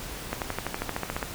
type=accelerating click train; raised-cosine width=0.5 ms; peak=-13 dBFS; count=13; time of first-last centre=0.33-1.228 s; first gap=88 ms; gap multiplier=0.97; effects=pink hiss -38 dBFS RMS until 1.34 s